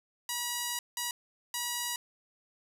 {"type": "tone bursts at uneven times", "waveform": "5% pulse", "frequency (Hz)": 965, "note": "B5", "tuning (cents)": -40, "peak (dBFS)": -20, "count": 3, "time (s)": [[0.29, 0.79], [0.97, 1.11], [1.54, 1.96]], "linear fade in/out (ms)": 2, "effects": []}